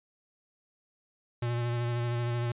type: tone with vibrato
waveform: square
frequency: 119.5 Hz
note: A#2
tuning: 43 cents sharp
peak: -29 dBFS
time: 1.42-2.52 s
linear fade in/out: 5 ms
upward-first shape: sine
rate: 13 Hz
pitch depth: 21 cents each way
effects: resampled to 8000 Hz